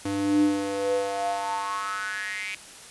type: tone with high-pass filter sweep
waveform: square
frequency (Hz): 99.2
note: G2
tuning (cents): +21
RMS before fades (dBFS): -27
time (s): 0.05-2.55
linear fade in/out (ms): 5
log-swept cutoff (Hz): 210 to 2400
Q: 7.1
effects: white hiss -45 dBFS RMS until 2.9 s + resampled to 24000 Hz